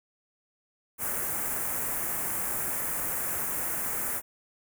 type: band-stop noise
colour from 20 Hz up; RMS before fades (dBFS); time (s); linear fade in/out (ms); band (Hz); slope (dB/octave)
white; -31; 0.98-4.22; 50; 2000 to 8000; 24
effects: none